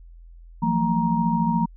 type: tone cluster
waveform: sine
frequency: 168.9 / 182.7 / 226.2 / 939 Hz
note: E3 / F#3 / A3 / A#5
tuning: +42 / -22 / +48 / +12 cents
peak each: -24 / -27 / -23 / -24 dBFS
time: 0.62-1.66 s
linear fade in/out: 10 ms
effects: added 42 Hz sine -42 dBFS peak until 1.76 s